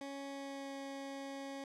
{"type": "tone with pitch glide", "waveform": "20% pulse", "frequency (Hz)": [277.2, 274.5], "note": ["C#4", "C#4"], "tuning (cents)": [0, -17], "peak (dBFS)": -38, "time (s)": [0.01, 1.64], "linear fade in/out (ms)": 2, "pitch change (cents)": -17, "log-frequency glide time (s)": [0.26, 0.75], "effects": ["low-pass 8000 Hz 12 dB/octave"]}